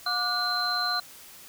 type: tone cluster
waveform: sine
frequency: 720 / 1173 / 1450 / 4108 Hz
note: F#5 / D6 / F#6 / C8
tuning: -47 / -2 / -35 / -33 cents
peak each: -33 / -31 / -31 / -27 dBFS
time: 0.06-1 s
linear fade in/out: 5 ms
effects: tanh soft clip ceiling -14 dBFS + white hiss -48 dBFS RMS until 1.48 s